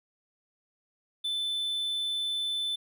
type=tone; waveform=triangle; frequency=3520 Hz; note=A7; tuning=in tune; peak=-27 dBFS; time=1.24-2.76 s; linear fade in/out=10 ms; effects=none